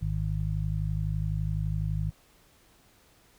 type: harmonic tone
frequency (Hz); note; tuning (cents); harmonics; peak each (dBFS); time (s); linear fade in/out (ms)
51.91; G#1; 0; 1 / 2 / 3; -31 / -31 / -31; 0.01-2.11; 20
effects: pink hiss -61 dBFS RMS until 3.38 s